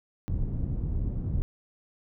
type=low-pass noise; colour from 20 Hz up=pink; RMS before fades=-29 dBFS; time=0.28-1.42 s; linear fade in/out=0 ms; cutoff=150 Hz; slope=12 dB/octave; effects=none